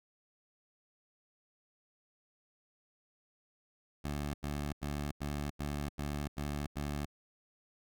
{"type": "tone bursts", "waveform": "15% pulse", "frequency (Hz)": 72.8, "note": "D2", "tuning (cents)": -15, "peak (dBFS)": -29, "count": 8, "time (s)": [4.04, 7.056], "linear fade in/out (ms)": 10, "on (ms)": 300, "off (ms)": 88, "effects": []}